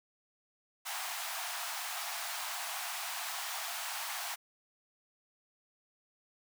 pink high-pass noise, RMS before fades -39 dBFS, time 0.85-4.36 s, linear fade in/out 20 ms, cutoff 670 Hz, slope 96 dB/octave, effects none

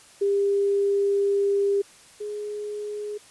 sine tone pair in turn, 400 / 417.1 Hz, G4 / G#4, +35 / +7 cents, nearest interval minor second, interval 72 cents, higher second, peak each -19 / -29 dBFS, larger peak first, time 0.21-1.82 / 2.2-3.18 s, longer first, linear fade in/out 10 ms, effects white hiss -51 dBFS RMS until 3.3 s + resampled to 24000 Hz

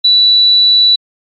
sine tone, 3951 Hz, B7, in tune, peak -5 dBFS, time 0.04-0.96 s, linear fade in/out 10 ms, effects AAC 48 kbps

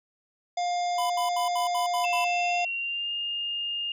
harmonic tone, 706 Hz, F5, 19 cents sharp, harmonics 1 / 3 / 5 / 7 / 9 / 10, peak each -25 / -40 / -41 / -42 / -47 / -48 dBFS, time 0.57-2.65 s, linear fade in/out 5 ms
square tone bursts, 1000 Hz, B5, 21 cents sharp, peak -29 dBFS, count 7, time 0.98-2.246 s, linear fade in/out 5 ms, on 120 ms, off 71 ms
sine tone with pitch glide, 2666 to 2825 Hz, E7 to F7, +19 to +19 cents, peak -28 dBFS, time 2.04-3.92 s, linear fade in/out 2 ms, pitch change +100 cents, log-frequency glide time 2.29-3.12 s
effects none

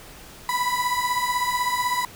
35% pulse beating tone pair, 981 / 997 Hz, B5 / B5, -12 / +16 cents, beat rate 16 Hz, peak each -23 dBFS, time 0.49-2.05 s, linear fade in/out 2 ms, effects pink hiss -44 dBFS RMS until 2.15 s

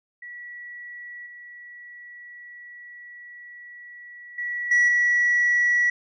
sine tone with level steps, 1939 Hz, B6, 32 cents flat, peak -36 / -40 / -26 / -13 / -16 dBFS, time 0.22-5.9 s, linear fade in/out 5 ms, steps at 1.26 / 4.38 / 4.71 / 4.88 s, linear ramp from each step 5 ms, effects tanh soft clip ceiling -14 dBFS

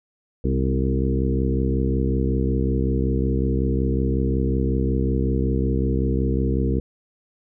harmonic tone with a mistuned harmonic, 65.41 Hz, C2, in tune, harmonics 1 / 2 / 3 / 4 / 5 / 6 / 7, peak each -22 / -25 / -27 / -28 / -29 / -30 / -30 dBFS, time 0.44-6.8 s, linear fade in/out 5 ms, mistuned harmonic 3, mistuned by +44 cents, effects none

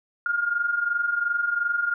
sine tone pair together, 1396.9 / 1419.7 Hz, F6 / F6, 0 / +28 cents, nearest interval unison, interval 28 cents, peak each -28 / -23 dBFS, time 0.26-1.94 s, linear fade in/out 2 ms, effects none

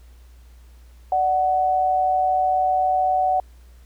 sine tone pair together, 593.4 / 746 Hz, D5 / F#5, +18 / +14 cents, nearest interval major third, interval 396 cents, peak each -26 / -17 dBFS, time 1.12-3.4 s, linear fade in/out 2 ms, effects added 60 Hz sine -44 dBFS peak until 3.85 s + pink hiss -59 dBFS RMS until 3.85 s

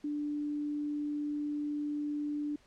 sine tone, 294.6 Hz, D4, 6 cents sharp, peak -32 dBFS, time 0.04-2.56 s, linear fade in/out 5 ms, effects pink hiss -65 dBFS RMS until 2.66 s + low-pass 7000 Hz 12 dB/octave

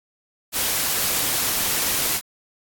white noise, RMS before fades -22 dBFS, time 0.52-2.21 s, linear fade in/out 50 ms, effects AAC 64 kbps

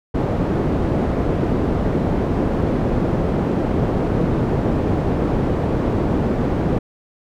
white low-pass noise, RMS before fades -19 dBFS, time 0.14-6.79 s, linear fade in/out 10 ms, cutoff 370 Hz, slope 12 dB/octave, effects none

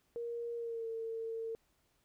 sine tone with pitch glide, 470 to 452.2 Hz, A#4 to A4, +14 to +47 cents, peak -37 dBFS, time 0.16-1.55 s, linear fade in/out 0 ms, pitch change -67 cents, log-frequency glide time 0.56-0.88 s, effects pink hiss -75 dBFS RMS until 2.04 s

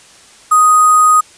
sine tone with sample-and-hold, 1244.5 Hz, D#6, in tune, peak -5 dBFS, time 0.51-1.21 s, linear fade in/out 10 ms, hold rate 8820 Hz, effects white hiss -42 dBFS RMS until 1.37 s + resampled to 22050 Hz

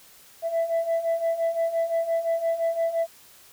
sine beating tone pair, 660 / 665.8 Hz, E5 / E5, +2 / +17 cents, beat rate 5.8 Hz, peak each -26 / -22 dBFS, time 0.42-3.07 s, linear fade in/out 50 ms, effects tanh soft clip ceiling -19 dBFS + white hiss -52 dBFS RMS until 3.52 s

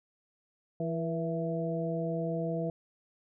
harmonic tone with a mistuned harmonic, 165.9 Hz, E3, 11 cents sharp, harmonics 1 / 2 / 3 / 4, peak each -33 / -38 / -36 / -36 dBFS, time 0.8-2.7 s, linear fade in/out 2 ms, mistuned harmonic 3, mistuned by -41 cents, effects none

